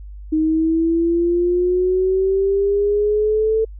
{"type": "exponential sweep", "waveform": "sine", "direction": "up", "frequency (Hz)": [311.1, 444.9], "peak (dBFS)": -14, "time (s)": [0.32, 3.65], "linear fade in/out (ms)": 10, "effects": ["added 50 Hz sine -32 dBFS peak until 3.79 s"]}